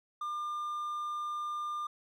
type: tone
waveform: triangle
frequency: 1200 Hz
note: D6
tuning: 37 cents sharp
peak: -32 dBFS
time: 0.21-1.87 s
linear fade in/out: 5 ms
effects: none